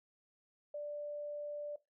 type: tone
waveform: sine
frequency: 588 Hz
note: D5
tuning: 2 cents sharp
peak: -39 dBFS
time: 0.74-1.76 s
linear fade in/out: 5 ms
effects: noise-tail reverb RT60 0.2 s tail -18 dB re dry